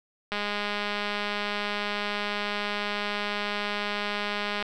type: click train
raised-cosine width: 0.3 ms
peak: -14 dBFS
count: 888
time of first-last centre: 0.32-4.626 s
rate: 206 Hz
effects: none